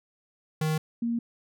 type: tone pair in turn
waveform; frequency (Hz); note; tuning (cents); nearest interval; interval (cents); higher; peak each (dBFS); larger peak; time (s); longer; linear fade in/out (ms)
square / sine; 156.1 / 233.9; D#3 / A#3; +6 / +6; perfect fifth; 700; second; -25; neither; 0.61-0.78 / 1.02-1.19; neither; 5
effects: none